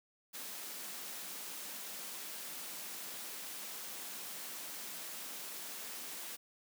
white high-pass noise, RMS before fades -45 dBFS, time 0.33-6.37 s, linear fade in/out 20 ms, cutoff 160 Hz, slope 96 dB/octave, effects none

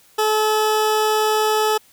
20% pulse tone, 430.8 Hz, A4, 37 cents flat, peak -11 dBFS, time 0.18-1.78 s, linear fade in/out 10 ms, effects white hiss -53 dBFS RMS until 1.92 s

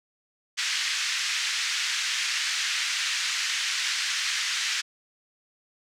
pink band-pass noise, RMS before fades -28 dBFS, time 0.57-4.82 s, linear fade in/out 20 ms, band 1700 to 6800 Hz, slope 24 dB/octave, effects none

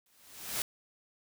white noise with exponential growth, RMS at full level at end -31 dBFS, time 0.06-0.62 s, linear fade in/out 1 ms, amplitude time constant 120 ms, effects none

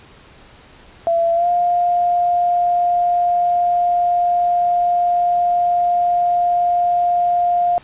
sine tone with pitch glide, 674 to 703.8 Hz, E5 to F5, +38 to +13 cents, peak -13 dBFS, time 1.07-7.78 s, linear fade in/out 0 ms, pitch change +75 cents, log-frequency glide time 1.34-1.47 s, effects pink hiss -45 dBFS RMS until 7.83 s + resampled to 8000 Hz

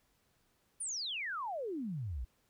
sine exponential sweep, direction down, 9980 to 53.8 Hz, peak -36 dBFS, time 0.8-2.25 s, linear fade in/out 10 ms, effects pink hiss -74 dBFS RMS until 2.49 s

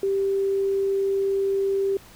sine tone, 392 Hz, G4, in tune, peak -20 dBFS, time 0.03-1.97 s, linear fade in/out 2 ms, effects pink hiss -49 dBFS RMS until 2.15 s

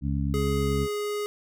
harmonic tone, 69.3 Hz, C#2, in tune, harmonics 1 / 2 / 3 / 4, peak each -28 / -28 / -31 / -33 dBFS, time 0.01-0.88 s, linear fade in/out 50 ms
square tone with pitch glide, 418.4 to 415.3 Hz, G#4 to G#4, +13 to 0 cents, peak -28 dBFS, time 0.34-1.26 s, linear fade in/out 0 ms, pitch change -13 cents, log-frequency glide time 0.53-0.95 s
effects none

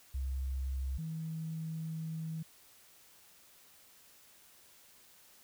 sine tone pair in turn, 66.4 / 160.55 Hz, C2 / E3, +26 / -45 cents, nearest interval octave + minor third, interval 1529 cents, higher second, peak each -32 / -36 dBFS, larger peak first, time 0.14-0.98 / 0.98-2.43 s, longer second, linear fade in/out 10 ms, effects tanh soft clip ceiling -29 dBFS + white hiss -61 dBFS RMS until 5.43 s

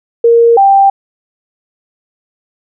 sine tone pair in turn, 466.2 / 786.8 Hz, A#4 / G5, 0 / +6 cents, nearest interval major sixth, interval 906 cents, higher second, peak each -3 dBFS, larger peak neither, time 0.24-0.57 / 0.57-0.9 s, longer neither, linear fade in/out 5 ms, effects none

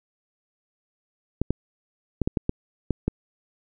clicks, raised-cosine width 3 ms, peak -9 dBFS, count 8, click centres 1.416 / 1.506 / 2.217 / 2.275 / 2.372 / 2.494 / 2.907 / 3.08 s, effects none

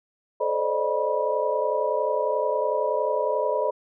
sine tone cluster, 431.9 / 522 / 585 / 616 / 974 Hz, A4 / C5 / D5 / D#5 / B5, -32 / -4 / -7 / -17 / -24 cents, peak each -28 dBFS, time 0.4-3.71 s, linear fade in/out 10 ms, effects none

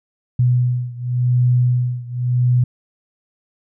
sine beating tone pair, 123.47 / 124.37 Hz, B2 / B2, 0 / +13 cents, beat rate 0.9 Hz, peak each -16 / -18 dBFS, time 0.39-2.64 s, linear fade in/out 5 ms, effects none

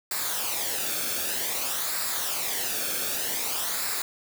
white noise with flanger, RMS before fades -29 dBFS, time 0.11-4.02 s, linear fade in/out 2 ms, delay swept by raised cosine 0.32 to 1.03 ms, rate 0.53 Hz, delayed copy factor -0.6, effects none

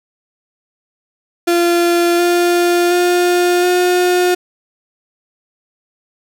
35% pulse tone with pitch steps, 345 / 349.6 / 354.3 / 359 Hz, F4 / F4 / F4 / F4, -21 / +2 / +25 / +48 cents, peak -9 dBFS, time 1.47-4.35 s, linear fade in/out 10 ms, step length 720 ms, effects none

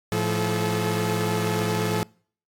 sawtooth tone cluster, 109.8 / 173.2 / 430.7 Hz, A2 / F3 / A4, -3 / -14 / -37 cents, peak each -23 dBFS, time 0.12-2.03 s, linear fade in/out 0 ms, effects noise-tail reverb RT60 0.5 s tail -26 dB re dry + AAC 64 kbps

